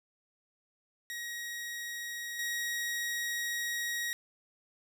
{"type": "tone with level steps", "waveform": "sawtooth", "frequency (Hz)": 1894, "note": "A#6", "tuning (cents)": 27, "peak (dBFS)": [-34, -29], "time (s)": [1.1, 4.13], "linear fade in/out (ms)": 0, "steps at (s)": 2.39, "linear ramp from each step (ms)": 2, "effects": []}